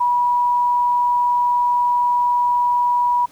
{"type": "tone", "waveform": "sine", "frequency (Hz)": 972, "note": "B5", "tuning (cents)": -28, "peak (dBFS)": -14, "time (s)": [0, 3.26], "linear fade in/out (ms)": 10, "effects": ["pink hiss -50 dBFS RMS until 3.31 s"]}